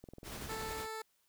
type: click train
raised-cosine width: 2 ms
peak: -36 dBFS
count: 15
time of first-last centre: 0.04-0.71 s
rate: 20.9 Hz
type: noise with tremolo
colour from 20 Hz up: pink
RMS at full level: -44 dBFS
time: 0.23-0.88 s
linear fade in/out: 50 ms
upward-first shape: square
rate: 11 Hz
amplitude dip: 25%
type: tone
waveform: 15% pulse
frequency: 440.4 Hz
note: A4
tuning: 2 cents sharp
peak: -34 dBFS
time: 0.49-1.02 s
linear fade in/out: 5 ms
effects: white hiss -75 dBFS RMS until 1.28 s